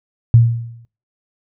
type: tone with exponential decay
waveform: sine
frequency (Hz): 116.54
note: A#2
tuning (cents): 0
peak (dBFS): -3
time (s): 0.34-0.85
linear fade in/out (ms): 0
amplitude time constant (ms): 110
effects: noise-tail reverb RT60 0.3 s tail -20 dB re dry